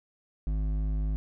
triangle tone with hard clipping, 51.91 Hz, G#1, in tune, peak -28 dBFS, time 0.47-1.16 s, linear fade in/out 0 ms, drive 13 dB, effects none

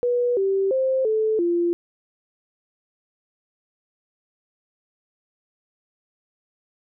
sine tone with pitch steps, 486.9 / 388.8 / 525 / 436.3 / 345 Hz, B4 / G4 / C5 / A4 / F4, -25 / -14 / +6 / -15 / -21 cents, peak -18 dBFS, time 0.03-1.73 s, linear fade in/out 0 ms, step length 340 ms, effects none

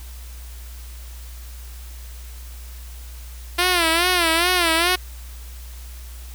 5% pulse tone with vibrato, 344.1 Hz, F4, 26 cents flat, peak -5 dBFS, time 3.58-4.96 s, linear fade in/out 10 ms, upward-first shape sine, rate 2.4 Hz, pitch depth 110 cents each way, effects added 60 Hz sine -34 dBFS peak until 6.34 s + white hiss -45 dBFS RMS until 6.34 s

